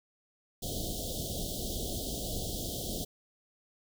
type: band-stop noise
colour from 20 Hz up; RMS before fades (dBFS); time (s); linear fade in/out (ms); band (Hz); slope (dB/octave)
pink; -36; 0.62-3.05; 10; 730 to 3100; 96
effects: none